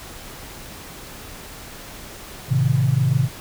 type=chord; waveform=sine; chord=A diminished; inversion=none; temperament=just; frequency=110 / 132 / 158.4 Hz; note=A2 / C3 / Eb3; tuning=0 / +16 / +31 cents; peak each=-22 / -17 / -23 dBFS; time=2.48-3.29 s; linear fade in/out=50 ms; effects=pink hiss -38 dBFS RMS until 3.4 s